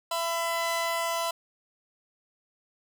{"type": "tone pair together", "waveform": "sawtooth", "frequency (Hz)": [670, 1004.6], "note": ["E5", "B5"], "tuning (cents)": [28, 29], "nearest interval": "perfect fifth", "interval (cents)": 701, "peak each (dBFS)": [-26, -26], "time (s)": [0.11, 1.31], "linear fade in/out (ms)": 5, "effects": []}